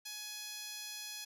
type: tone with band-pass filter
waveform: 10% pulse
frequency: 840 Hz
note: G#5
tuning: 19 cents sharp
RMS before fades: -45 dBFS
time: 0.05-1.25 s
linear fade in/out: 10 ms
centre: 8100 Hz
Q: 1
effects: none